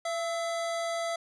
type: tone pair together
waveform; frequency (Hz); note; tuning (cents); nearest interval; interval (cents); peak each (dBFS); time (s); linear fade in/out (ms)
square; 673.4 / 1304; E5 / E6; +37 / -19; major seventh; 1144; -31 / -39; 0.05-1.16; 5
effects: resampled to 22050 Hz + 11-bit